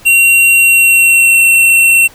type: tone with pitch glide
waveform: square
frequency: 2747 to 2714 Hz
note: F7 to E7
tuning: -29 to +50 cents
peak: -5 dBFS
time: 0.05-2.08 s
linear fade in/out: 20 ms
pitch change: -21 cents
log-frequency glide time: 0.55-1.4 s
effects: pink hiss -39 dBFS RMS until 2.14 s